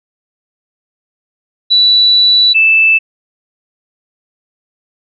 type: tone pair in turn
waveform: sine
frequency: 3951 / 2637 Hz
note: B7 / E7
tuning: 0 / 0 cents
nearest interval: perfect fifth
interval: 700 cents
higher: first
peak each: -5 dBFS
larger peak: neither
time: 1.7-2.54 / 2.54-2.99 s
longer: first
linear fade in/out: 20 ms
effects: none